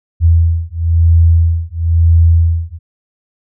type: beating tone pair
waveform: sine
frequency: 82.7 / 83.7 Hz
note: E2 / E2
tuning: +6 / +27 cents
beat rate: 1 Hz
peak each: -10 dBFS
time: 0.2-2.79 s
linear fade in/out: 50 ms
effects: none